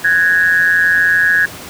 sine tone with amplitude modulation, 1661.2 Hz, G#6, in tune, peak -5 dBFS, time 0.04-1.46 s, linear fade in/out 10 ms, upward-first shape sine, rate 173 Hz, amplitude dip 85%, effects pink hiss -31 dBFS RMS until 1.69 s + high-pass 80 Hz 12 dB/octave

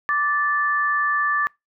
sine tone pair together, 1171 / 1754.5 Hz, D6 / A6, -5 / -5 cents, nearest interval perfect fifth, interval 700 cents, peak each -21 dBFS, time 0.09-1.47 s, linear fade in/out 0 ms, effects noise-tail reverb RT60 0.2 s tail -24 dB re dry

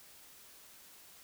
silence, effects white hiss -57 dBFS RMS until 1.23 s

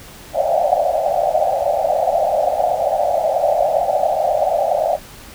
pink band-pass noise, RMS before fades -17 dBFS, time 0.33-4.99 s, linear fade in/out 50 ms, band 560 to 780 Hz, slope 96 dB/octave, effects pink hiss -39 dBFS RMS until 5.34 s

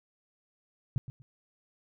sine tone with echo, 128.5 Hz, C3, 31 cents flat, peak -24 dBFS, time 0.96-0.98 s, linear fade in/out 0 ms, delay 120 ms, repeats 2, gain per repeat -13 dB, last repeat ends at 1.22 s, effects none

